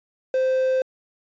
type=tone with quantisation; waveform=triangle; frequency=520 Hz; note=C5; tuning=11 cents flat; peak=-16 dBFS; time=0.34-0.82 s; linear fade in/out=2 ms; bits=7; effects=resampled to 16000 Hz